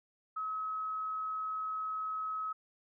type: tone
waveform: sine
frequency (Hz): 1281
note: E6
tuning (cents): -50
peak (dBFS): -34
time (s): 0.36-2.53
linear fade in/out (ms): 10
effects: none